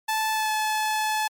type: tone with pitch glide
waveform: sawtooth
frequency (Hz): 874 to 862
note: A5 to A5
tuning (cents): -12 to -36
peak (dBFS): -19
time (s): 0.08-1.28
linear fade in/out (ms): 10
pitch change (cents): -24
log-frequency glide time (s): 0.32-0.51
effects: MP3 96 kbps